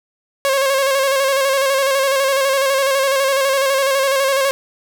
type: tone with vibrato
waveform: sawtooth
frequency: 543 Hz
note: C#5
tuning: 36 cents flat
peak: -10 dBFS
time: 0.45-4.51 s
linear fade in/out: 0 ms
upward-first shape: square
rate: 12 Hz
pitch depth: 38 cents each way
effects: none